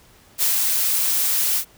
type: noise with ADSR envelope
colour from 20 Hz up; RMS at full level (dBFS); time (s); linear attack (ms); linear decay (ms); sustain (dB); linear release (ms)
blue; -18; 0.38-1.65; 42; 120; -2; 81
effects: pink hiss -52 dBFS RMS until 1.77 s